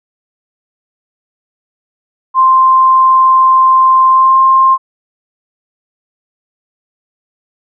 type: tone with pitch glide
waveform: sine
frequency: 1046.5 to 1057.4 Hz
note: C6 to C6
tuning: 0 to +18 cents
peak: -4 dBFS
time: 2.34-4.78 s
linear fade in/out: 50 ms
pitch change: +18 cents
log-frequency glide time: 4.1-4.38 s
effects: none